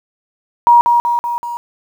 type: tone with echo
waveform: sine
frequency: 951 Hz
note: A#5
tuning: 34 cents sharp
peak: -4 dBFS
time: 0.67-0.81 s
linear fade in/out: 0 ms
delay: 190 ms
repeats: 4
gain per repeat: -4 dB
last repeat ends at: 1.57 s
effects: 7-bit